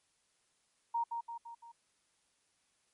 sine tone with echo, 932.3 Hz, A#5, in tune, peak -30 dBFS, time 0.94-1.04 s, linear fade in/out 10 ms, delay 170 ms, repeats 4, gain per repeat -5 dB, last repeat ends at 1.72 s, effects white hiss -75 dBFS RMS until 2.93 s + MP3 48 kbps

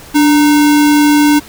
sine tone with sample-and-hold, 293.7 Hz, D4, in tune, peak -5 dBFS, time 0.14-1.4 s, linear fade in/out 20 ms, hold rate 1225 Hz, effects pink hiss -35 dBFS RMS until 1.48 s

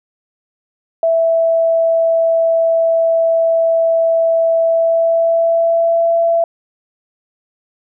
sine tone with pitch glide, 659.3 to 670.8 Hz, E5 to E5, 0 to +30 cents, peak -10 dBFS, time 1.03-6.44 s, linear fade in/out 2 ms, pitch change +30 cents, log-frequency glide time 4.61-6.16 s, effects none

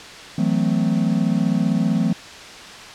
triangle chord, F# half-diminished seventh, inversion third, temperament equal with one note detuned, 164.81 / 185 / 220 / 255.9 Hz, E3 / F#3 / A3 / C4, 0 / 0 / 0 / -38 cents, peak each -20 / -20 / -19 / -22 dBFS, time 0.38-2.13 s, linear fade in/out 5 ms, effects white hiss -37 dBFS RMS until 2.94 s + low-pass 5000 Hz 12 dB/octave

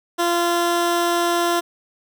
15% pulse tone, 344.7 Hz, F4, 23 cents flat, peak -11 dBFS, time 0.18-1.61 s, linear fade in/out 20 ms, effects none

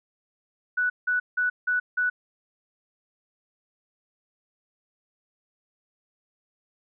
sine tone bursts, 1480 Hz, F#6, in tune, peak -21 dBFS, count 5, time 0.77-2.1 s, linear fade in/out 10 ms, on 130 ms, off 170 ms, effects none

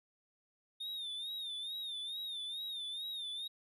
triangle tone with vibrato, 3652 Hz, A#7, 36 cents flat, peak -38 dBFS, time 0.8-3.48 s, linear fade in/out 10 ms, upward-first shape sine, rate 2.3 Hz, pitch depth 90 cents each way, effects none

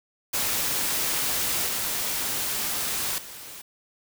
white noise with level steps, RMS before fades -26 / -28 / -41 dBFS, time 0.33-3.62 s, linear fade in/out 10 ms, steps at 1.66 / 3.18 s, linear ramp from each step 2 ms, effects none

